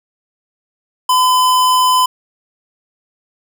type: tone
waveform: square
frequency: 1013 Hz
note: B5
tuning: 44 cents sharp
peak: -10 dBFS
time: 1.09-2.06 s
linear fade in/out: 5 ms
effects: none